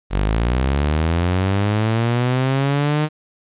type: linear sweep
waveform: sawtooth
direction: up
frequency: 46.25 to 154.5 Hz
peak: -12 dBFS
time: 0.1-3.09 s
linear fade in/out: 50 ms
effects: resampled to 8000 Hz + 9-bit